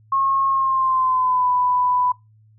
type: tone with pitch glide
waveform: sine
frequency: 1084 to 994 Hz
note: C#6 to B5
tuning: -39 to +11 cents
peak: -16 dBFS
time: 0.12-2.12 s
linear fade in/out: 5 ms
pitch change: -150 cents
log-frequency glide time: 0.49-1.49 s
effects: noise-tail reverb RT60 0.2 s tail -21 dB re dry + added 108 Hz sine -50 dBFS peak until 2.58 s